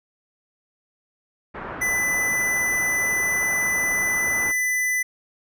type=low-pass noise; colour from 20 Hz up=white; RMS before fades=-34 dBFS; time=1.54-4.52 s; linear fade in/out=10 ms; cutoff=1600 Hz; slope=24 dB/octave
type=tone; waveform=square; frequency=2000 Hz; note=B6; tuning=21 cents sharp; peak=-21 dBFS; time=1.81-5.03 s; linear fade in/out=10 ms
effects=none